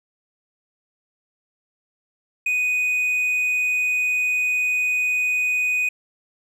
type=tone; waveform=triangle; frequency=2489 Hz; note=D#7; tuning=in tune; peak=-17 dBFS; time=2.46-5.89 s; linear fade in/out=5 ms; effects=none